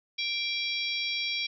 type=harmonic tone with a mistuned harmonic; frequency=784 Hz; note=G5; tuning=in tune; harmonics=3 / 4 / 5 / 6 / 7; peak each=-32 / -34 / -36 / -38 / -39 dBFS; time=0.18-1.47 s; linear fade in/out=10 ms; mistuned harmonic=4; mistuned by=+91 cents; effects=none